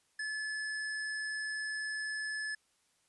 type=tone; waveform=square; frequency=1724 Hz; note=A6; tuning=36 cents flat; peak=-36 dBFS; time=0.19-2.55 s; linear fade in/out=5 ms; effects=white hiss -73 dBFS RMS until 3.08 s + resampled to 24000 Hz